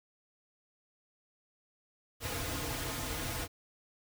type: noise with comb filter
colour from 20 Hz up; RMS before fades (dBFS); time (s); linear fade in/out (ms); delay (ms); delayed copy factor
pink; -37; 2.2-3.48; 50; 5.2; -1
effects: none